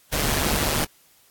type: noise with amplitude modulation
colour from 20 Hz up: pink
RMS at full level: -20 dBFS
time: 0.12-0.85 s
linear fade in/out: 10 ms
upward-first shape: sine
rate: 148 Hz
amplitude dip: 65%
effects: white hiss -57 dBFS RMS until 1.3 s + AAC 64 kbps